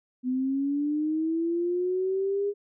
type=linear sweep; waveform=sine; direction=up; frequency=250 to 409.8 Hz; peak=-24 dBFS; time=0.23-2.54 s; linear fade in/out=50 ms; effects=none